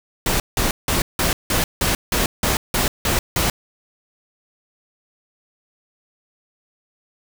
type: noise bursts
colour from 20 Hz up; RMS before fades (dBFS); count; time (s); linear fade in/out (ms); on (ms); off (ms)
pink; -19; 11; 0.26-3.5; 2; 140; 170
effects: none